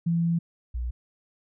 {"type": "tone pair in turn", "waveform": "sine", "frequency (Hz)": [168.4, 60.3], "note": ["E3", "B1"], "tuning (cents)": [37, -41], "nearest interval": "octave + tritone", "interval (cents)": 1778, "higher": "first", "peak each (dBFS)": [-21, -27], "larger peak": "first", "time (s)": [[0.06, 0.39], [0.74, 0.91]], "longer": "first", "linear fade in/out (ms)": 10, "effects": []}